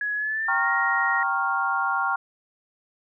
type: tone with pitch glide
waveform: sine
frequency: 1680 to 1874.9 Hz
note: G#6 to A#6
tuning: +19 to +9 cents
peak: -24 dBFS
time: 0.01-1.23 s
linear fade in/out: 2 ms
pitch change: +190 cents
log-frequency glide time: 0.15-0.69 s
type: chord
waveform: sine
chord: G half-diminished seventh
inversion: none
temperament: equal with one note detuned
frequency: 784 / 932.3 / 1095.4 / 1396.9 Hz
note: G5 / Bb5 / Db6 / F6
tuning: 0 / 0 / -21 / 0 cents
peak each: -28 / -30 / -27 / -25 dBFS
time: 0.48-2.16 s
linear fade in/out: 5 ms
effects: none